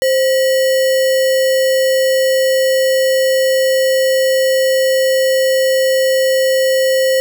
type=tone with sample-and-hold; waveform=sine; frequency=525 Hz; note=C5; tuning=6 cents sharp; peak=-10 dBFS; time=0.02-7.2 s; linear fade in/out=0 ms; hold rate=2450 Hz; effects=none